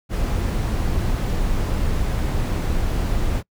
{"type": "noise", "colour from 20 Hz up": "brown", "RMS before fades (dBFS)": -21, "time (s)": [0.09, 3.43], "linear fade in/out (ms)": 50, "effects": ["noise-tail reverb RT60 0.1 s tail -25 dB re dry"]}